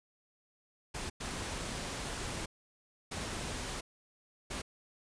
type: noise bursts at uneven times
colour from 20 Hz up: pink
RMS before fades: -39 dBFS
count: 4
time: 0.94-1.1 / 1.2-2.46 / 3.11-3.81 / 4.5-4.62 s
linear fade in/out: 10 ms
effects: resampled to 22050 Hz